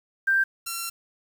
sine / 5% pulse tone pair in turn, 1576 / 1361.1 Hz, G6 / F6, +9 / -45 cents, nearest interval minor third, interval 254 cents, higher first, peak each -18 dBFS, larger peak neither, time 0.27-0.44 / 0.66-0.9 s, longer second, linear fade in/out 10 ms, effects 8-bit

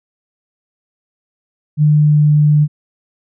sine tone with pitch glide, 150.4 to 149.36 Hz, D3 to D3, +42 to +30 cents, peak -7 dBFS, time 1.77-2.68 s, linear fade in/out 50 ms, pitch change -12 cents, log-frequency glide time 1.97-2.23 s, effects none

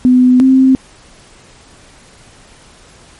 sine tone pair in turn, 251.8 / 262.8 Hz, B3 / C4, +34 / +8 cents, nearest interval minor second, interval 74 cents, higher second, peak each -4 dBFS, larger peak neither, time 0.05-0.4 / 0.4-0.75 s, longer neither, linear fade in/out 0 ms, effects pink hiss -42 dBFS RMS until 3.19 s + MP3 48 kbps

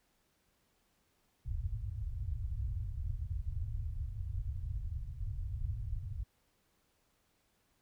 white low-pass noise, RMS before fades -38 dBFS, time 1.45-6.24 s, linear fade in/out 10 ms, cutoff 110 Hz, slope 48 dB/octave, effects pink hiss -75 dBFS RMS until 7.81 s

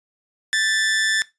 sawtooth tone with amplitude modulation, 1760 Hz, A6, in tune, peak -12 dBFS, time 0.53-1.22 s, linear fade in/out 0 ms, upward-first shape sine, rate 199 Hz, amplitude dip 45%, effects noise-tail reverb RT60 0.2 s tail -18 dB re dry + resampled to 22050 Hz

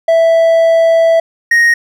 triangle tone pair in turn, 659.3 / 1868.4 Hz, E5 / A#6, 0 / +3 cents, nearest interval octave + tritone, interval 1803 cents, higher second, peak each -4 dBFS, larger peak neither, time 0.08-1.2 / 1.51-1.74 s, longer first, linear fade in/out 5 ms, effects none

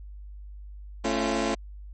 20% pulse chord, A augmented, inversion none, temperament just, 220 / 275 / 343.8 Hz, A3 / C#4 / E#4, 0 / -14 / -27 cents, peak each -24 dBFS, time 1.04-1.55 s, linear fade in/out 10 ms, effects added 50 Hz sine -39 dBFS peak until 1.93 s + MP3 32 kbps

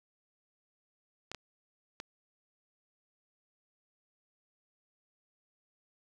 clicks, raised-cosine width 0.2 ms, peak -23 dBFS, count 3, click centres 1.316 / 1.347 / 2.001 s, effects 10-bit

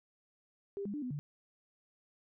sine tone with pitch steps, 399 / 203.2 / 295.2 / 250.3 / 145.8 Hz, G4 / G#3 / D4 / B3 / D3, +31 / -38 / +9 / +23 / -12 cents, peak -36 dBFS, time 0.77-1.19 s, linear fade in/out 0 ms, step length 84 ms, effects none

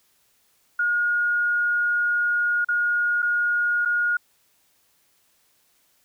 sine tone with dropouts, 1434 Hz, F6, 45 cents sharp, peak -19 dBFS, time 0.79-4.17 s, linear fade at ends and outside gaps 5 ms, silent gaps 2.647-2.686 / 3.221-3.226 / 3.851-3.856 s, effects white hiss -64 dBFS RMS until 6.04 s

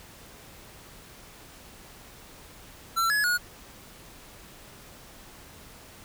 square tone with pitch steps, 1348 / 1692 / 1447 Hz, E6 / G#6 / F#6, +38 / +32 / -39 cents, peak -23 dBFS, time 2.96-3.38 s, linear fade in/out 20 ms, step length 140 ms, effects pink hiss -49 dBFS RMS until 6.04 s

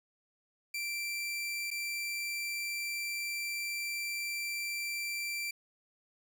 sawtooth tone with dropouts, 2349 Hz, D7, in tune, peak -31 dBFS, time 0.74-5.51 s, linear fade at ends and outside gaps 5 ms, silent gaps 1.705-1.712 s, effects none

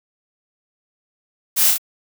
blue noise with echo, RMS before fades -17 dBFS, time 1.56-1.72 s, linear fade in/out 20 ms, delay 31 ms, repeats 2, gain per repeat -2 dB, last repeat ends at 1.782 s, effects none

